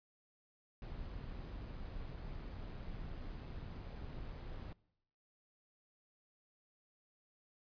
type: noise with amplitude modulation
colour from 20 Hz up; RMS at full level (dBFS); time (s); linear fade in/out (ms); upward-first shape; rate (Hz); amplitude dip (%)
brown; -45; 0.82-4.73; 2; sine; 129; 25
effects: noise-tail reverb RT60 0.8 s tail -23 dB re dry + resampled to 11025 Hz